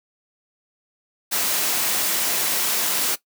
white noise, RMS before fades -22 dBFS, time 1.31-3.16 s, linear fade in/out 20 ms, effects noise-tail reverb RT60 0.1 s tail -17 dB re dry + high-pass 200 Hz 12 dB/octave

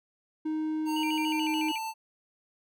triangle tone, 311.7 Hz, D#4, 3 cents sharp, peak -26 dBFS, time 0.45-1.72 s, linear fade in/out 10 ms
square tone with pitch glide, 920 to 887.6 Hz, A#5 to A5, -23 to +15 cents, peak -33 dBFS, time 0.85-1.94 s, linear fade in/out 50 ms, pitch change -62 cents, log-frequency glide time 1.23-1.53 s
sine tone with vibrato, 2624 Hz, E7, 9 cents flat, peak -33 dBFS, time 0.96-1.78 s, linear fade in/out 5 ms, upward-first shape square, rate 6.9 Hz, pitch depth 180 cents each way
effects none

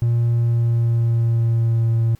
triangle tone with pitch glide, 117.8 to 114.51 Hz, A#2 to A#2, +19 to -30 cents, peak -12 dBFS, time 0.02-2.15 s, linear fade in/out 0 ms, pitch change -49 cents, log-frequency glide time 0.31-1.92 s, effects tanh soft clip ceiling -9 dBFS + pink hiss -57 dBFS RMS until 2.19 s

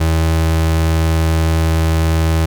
35% pulse tone, 80.8 Hz, E2, 34 cents flat, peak -10 dBFS, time 0-2.46 s, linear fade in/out 10 ms, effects none

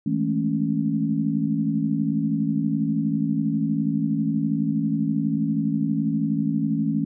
sine chord, A major seventh, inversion second, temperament equal with one note detuned, 161.24 / 207.7 / 220 / 277.2 Hz, E3 / G#3 / A3 / C#4, -38 / 0 / 0 / 0 cents, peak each -26 / -28 / -25 / -25 dBFS, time 0.06-7.05 s, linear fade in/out 5 ms, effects none

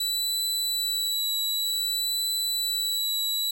sawtooth tone with vibrato, 3951 Hz, B7, in tune, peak -22 dBFS, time 0-3.51 s, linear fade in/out 5 ms, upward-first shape triangle, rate 0.54 Hz, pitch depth 16 cents each way, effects none

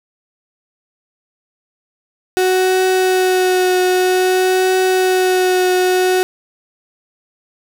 35% pulse tone with vibrato, 370 Hz, F#4, in tune, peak -10 dBFS, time 2.37-6.23 s, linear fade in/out 0 ms, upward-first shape triangle, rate 0.52 Hz, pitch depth 19 cents each way, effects none

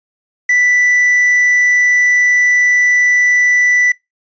triangle tone with quantisation, 1975.5 Hz, B6, in tune, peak -7 dBFS, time 0.49-3.92 s, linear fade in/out 5 ms, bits 6, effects noise-tail reverb RT60 0.2 s tail -24 dB re dry + resampled to 16000 Hz

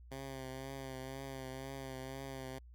10% pulse tone with vibrato, 133.1 Hz, C3, 30 cents sharp, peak -35 dBFS, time 0.11-2.59 s, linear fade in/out 10 ms, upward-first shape triangle, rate 2 Hz, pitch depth 42 cents each way, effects added 60 Hz sine -53 dBFS peak until 2.74 s

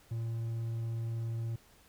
triangle tone, 114.6 Hz, A#2, 29 cents flat, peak -31 dBFS, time 0.11-1.56 s, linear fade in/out 5 ms, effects pink hiss -62 dBFS RMS until 1.88 s

